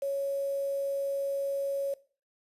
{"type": "tone with quantisation", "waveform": "sine", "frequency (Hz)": 554.4, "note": "C#5", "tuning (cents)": 0, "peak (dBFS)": -28, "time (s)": [0.02, 1.94], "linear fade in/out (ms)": 5, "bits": 8, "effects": ["noise-tail reverb RT60 0.4 s tail -19 dB re dry", "resampled to 32000 Hz"]}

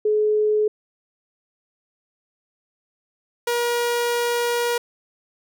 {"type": "tone pair in turn", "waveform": ["sine", "sawtooth"], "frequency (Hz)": [425.3, 477.4], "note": ["G#4", "A#4"], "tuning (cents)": [41, 41], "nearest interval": "major second", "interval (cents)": 200, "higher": "second", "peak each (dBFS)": -16, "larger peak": "neither", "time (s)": [[0.05, 0.68], [3.47, 4.78]], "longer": "second", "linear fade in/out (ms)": 5, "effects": []}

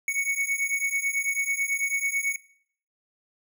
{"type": "beating tone pair", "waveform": "square", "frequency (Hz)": [2217, 2226.1], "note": ["C#7", "C#7"], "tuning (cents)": [0, 7], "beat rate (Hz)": 9.1, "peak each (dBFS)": [-29, -28], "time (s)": [0.08, 2.36], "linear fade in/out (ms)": 2, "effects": ["noise-tail reverb RT60 0.6 s tail -20 dB re dry"]}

